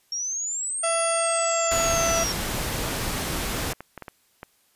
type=exponential two-way sweep; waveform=sine; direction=up then down; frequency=5520 to 9580 to 5520 Hz; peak=-26 dBFS; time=0.12-2.32 s; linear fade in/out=2 ms; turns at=0.96 s
type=harmonic tone; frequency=667 Hz; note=E5; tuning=20 cents sharp; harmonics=1 / 2 / 3 / 4 / 5 / 7 / 8 / 9 / 10; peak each=-24 / -28 / -36 / -34 / -38 / -38 / -44 / -47 / -38 dBFS; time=0.83-2.24 s; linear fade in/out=10 ms
type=noise; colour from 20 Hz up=pink; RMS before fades=-28 dBFS; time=1.71-3.73 s; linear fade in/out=5 ms
type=clicks; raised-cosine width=0.5 ms; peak=-21 dBFS; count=10; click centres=3.253 / 3.373 / 3.571 / 3.666 / 3.733 / 3.806 / 3.977 / 4.023 / 4.082 / 4.431 s
effects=white hiss -64 dBFS RMS until 4.75 s + resampled to 32000 Hz